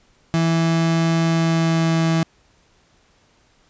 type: tone with pitch glide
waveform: 35% pulse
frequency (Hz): 164.81 to 163.48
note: E3 to E3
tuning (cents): 0 to -14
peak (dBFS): -14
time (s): 0.34-2.23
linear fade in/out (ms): 0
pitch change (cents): -14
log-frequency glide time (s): 1.23-2.03
effects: pink hiss -58 dBFS RMS until 3.69 s + resampled to 16000 Hz